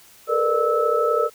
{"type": "tone cluster", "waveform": "sine", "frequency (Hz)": [426.3, 461.6, 493.7, 596, 1306], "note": ["G#4", "A#4", "B4", "D5", "E6"], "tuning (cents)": [45, -17, -1, 25, -17], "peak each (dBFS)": [-28, -21, -26, -24, -22], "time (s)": [0.27, 1.3], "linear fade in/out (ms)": 50, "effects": ["white hiss -50 dBFS RMS until 1.34 s"]}